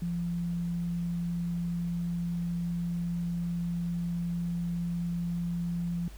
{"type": "tone", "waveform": "sine", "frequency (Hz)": 172.3, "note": "F3", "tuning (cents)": -23, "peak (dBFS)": -29, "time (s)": [0.02, 6.08], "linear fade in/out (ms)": 2, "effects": ["added 50 Hz sine -44 dBFS peak until 6.17 s", "pink hiss -55 dBFS RMS until 6.17 s"]}